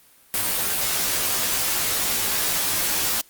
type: noise with comb filter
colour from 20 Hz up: white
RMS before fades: -23 dBFS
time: 0.34-3.21 s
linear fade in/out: 0 ms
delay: 15 ms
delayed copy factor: -1
effects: white hiss -54 dBFS RMS until 3.29 s + Opus 32 kbps